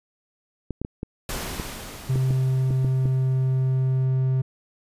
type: clicks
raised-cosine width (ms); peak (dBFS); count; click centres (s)
3; -16; 10; 0.707 / 0.816 / 0.849 / 1.031 / 1.598 / 2.158 / 2.307 / 2.707 / 2.847 / 3.056
type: noise with exponential decay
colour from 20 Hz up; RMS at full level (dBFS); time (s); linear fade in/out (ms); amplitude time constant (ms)
pink; -29; 1.29-4.05; 1; 600
type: tone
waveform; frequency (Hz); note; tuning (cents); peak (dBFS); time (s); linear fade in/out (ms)
triangle; 130.81; C3; 0; -17; 2.09-4.42; 10
effects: resampled to 32000 Hz